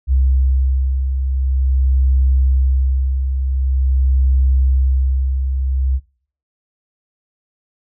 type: beating tone pair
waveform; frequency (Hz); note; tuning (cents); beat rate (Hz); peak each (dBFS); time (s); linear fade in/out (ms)
sine; 65.41 / 65.87; C2 / C2; 0 / +12; 0.46; -21 / -12; 0.07-6; 50
effects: noise-tail reverb RT60 0.5 s tail -21 dB re dry + tanh soft clip ceiling -6 dBFS